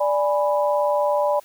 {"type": "chord", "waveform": "sine", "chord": "G# diminished", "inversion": "second", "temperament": "equal", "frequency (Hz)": [587.3, 830.6, 987.8], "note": ["D5", "G#5", "B5"], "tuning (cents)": [0, 0, 0], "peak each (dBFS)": [-19, -25, -24], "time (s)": [0, 1.4], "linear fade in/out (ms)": 10, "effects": ["white hiss -52 dBFS RMS until 1.44 s"]}